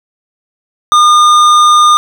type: tone with hard clipping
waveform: triangle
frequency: 1214 Hz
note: D#6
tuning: 43 cents flat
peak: -5 dBFS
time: 0.92-1.97 s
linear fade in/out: 0 ms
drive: 15 dB
effects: none